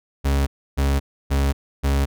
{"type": "tone bursts", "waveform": "40% pulse", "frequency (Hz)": 69.3, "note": "C#2", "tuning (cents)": 0, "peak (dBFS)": -16, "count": 4, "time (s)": [0.24, 2.06], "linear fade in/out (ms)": 20, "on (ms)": 230, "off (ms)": 300, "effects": []}